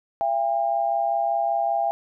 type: tone pair together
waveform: sine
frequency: 677.8 / 803 Hz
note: E5 / G5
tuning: +48 / +41 cents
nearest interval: minor third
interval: 293 cents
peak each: -23 dBFS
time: 0.21-1.91 s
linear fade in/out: 0 ms
effects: none